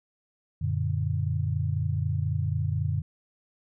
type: chord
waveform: sine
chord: Gb augmented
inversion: none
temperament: equal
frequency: 92.5 / 116.54 / 146.83 Hz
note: Gb2 / Bb2 / D3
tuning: 0 / 0 / 0 cents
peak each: -28 / -30 / -29 dBFS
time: 0.61-3.02 s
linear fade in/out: 10 ms
effects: none